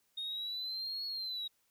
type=exponential two-way sweep; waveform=sine; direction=up then down; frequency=3696 to 4363 to 3810 Hz; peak=-35 dBFS; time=0.17-1.48 s; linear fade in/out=10 ms; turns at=1.06 s; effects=tanh soft clip ceiling -34 dBFS + white hiss -75 dBFS RMS until 1.7 s